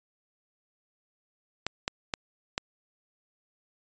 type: clicks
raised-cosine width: 0.2 ms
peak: -11 dBFS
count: 4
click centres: 1.666 / 1.879 / 2.138 / 2.579 s
effects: resampled to 16000 Hz